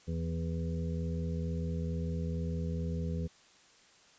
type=harmonic tone with a mistuned harmonic; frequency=82.2 Hz; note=E2; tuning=4 cents flat; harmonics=1 / 2 / 3 / 5 / 6; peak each=-35 / -35 / -44 / -46 / -45 dBFS; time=0.07-3.28 s; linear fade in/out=20 ms; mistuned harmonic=2; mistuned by=+24 cents; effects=white hiss -61 dBFS RMS until 4.18 s + resampled to 16000 Hz